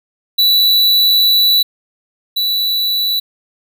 square tone pair in turn, 3951 / 3951 Hz, B7 / B7, 0 / 0 cents, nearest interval unison, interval 0 cents, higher neither, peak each -9 / -14 dBFS, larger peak first, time 0.38-1.63 / 2.36-3.2 s, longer first, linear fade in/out 10 ms, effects none

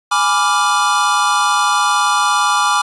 square chord, G# diminished seventh, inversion none, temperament equal, 830.6 / 987.8 / 1174.7 / 1396.9 Hz, G#5 / B5 / D6 / F6, 0 / 0 / 0 / 0 cents, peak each -20 / -20 / -16 / -20 dBFS, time 0.11-2.82 s, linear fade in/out 10 ms, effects resampled to 24000 Hz

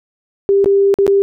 sine tone with dropouts, 396.4 Hz, G4, 19 cents sharp, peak -8 dBFS, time 0.49-1.22 s, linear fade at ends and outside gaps 0 ms, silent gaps 0.644-0.659 / 0.941-0.987 / 1.066-1.078 s, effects none

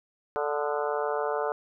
harmonic tone with a mistuned harmonic, 146.83 Hz, D3, in tune, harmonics 3 / 4 / 5 / 6 / 7 / 8 / 9 / 10, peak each -30 / -32 / -34 / -36 / -37 / -38 / -39 / -40 dBFS, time 0.36-1.52 s, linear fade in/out 0 ms, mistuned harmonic 8, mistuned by +65 cents, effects none

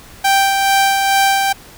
sawtooth tone with tremolo, 784 Hz, G5, in tune, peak -6 dBFS, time 0.24-1.53 s, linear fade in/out 10 ms, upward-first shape sine, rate 2.3 Hz, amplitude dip 35%, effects pink hiss -40 dBFS RMS until 1.77 s

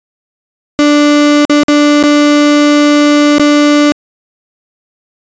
35% pulse tone with dropouts, 293.7 Hz, D4, in tune, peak -3 dBFS, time 0.79-3.92 s, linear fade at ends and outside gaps 0 ms, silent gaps 1.451-1.497 / 1.634-1.683 / 2.028-2.037 / 3.383-3.396 s, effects resampled to 16000 Hz

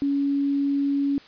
sine tone, 280.6 Hz, C#4, 21 cents sharp, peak -20 dBFS, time 0.02-1.18 s, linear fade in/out 0 ms, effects white hiss -49 dBFS RMS until 1.27 s + resampled to 11025 Hz

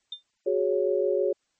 sine tone with exponential decay, 3600 Hz, A7, 39 cents sharp, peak -29 dBFS, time 0.12-0.23 s, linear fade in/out 5 ms, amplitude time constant 22 ms
sine chord, F# suspended second, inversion none, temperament just, 370 / 416.2 / 555 Hz, F#4 / G#4 / C#5, 0 / +4 / +2 cents, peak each -26 dBFS, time 0.46-1.33 s, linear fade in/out 10 ms
effects white hiss -74 dBFS RMS until 1.59 s + MP3 32 kbps

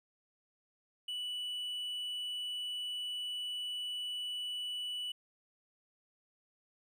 triangle tone, 2960 Hz, F#7, in tune, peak -35 dBFS, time 1.08-5.12 s, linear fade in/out 5 ms, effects none

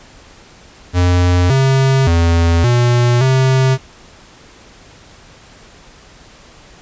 square tone with pitch steps, 89 / 133.9 / 84.2 / 121 / 131.7 Hz, F2 / C3 / E2 / B2 / C3, +33 / +40 / +37 / -35 / +12 cents, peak -10 dBFS, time 0.93-3.78 s, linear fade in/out 50 ms, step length 570 ms, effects pink hiss -42 dBFS RMS until 6.81 s + resampled to 16000 Hz

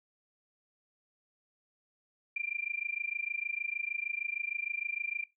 sine tone with amplitude modulation, 2380 Hz, D7, 22 cents sharp, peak -29 dBFS, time 2.36-5.24 s, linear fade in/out 5 ms, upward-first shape sine, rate 26.5 Hz, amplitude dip 95%, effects noise-tail reverb RT60 0.2 s tail -20 dB re dry

